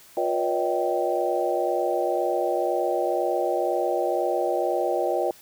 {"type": "tone cluster", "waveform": "sine", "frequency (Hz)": [354.5, 485.1, 573, 635, 779], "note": ["F4", "B4", "D5", "D#5", "G5"], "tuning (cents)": [26, -31, -43, 35, -11], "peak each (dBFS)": -28, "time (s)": [0.17, 5.31], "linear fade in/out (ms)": 2, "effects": ["white hiss -51 dBFS RMS until 5.41 s"]}